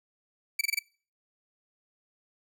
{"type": "tone bursts", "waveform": "sawtooth", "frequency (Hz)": 2302, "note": "D7", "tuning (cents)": -35, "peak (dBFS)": -21, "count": 5, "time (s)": [0.59, 0.791], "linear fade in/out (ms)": 5, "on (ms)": 21, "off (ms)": 24, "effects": ["noise-tail reverb RT60 0.4 s tail -24 dB re dry"]}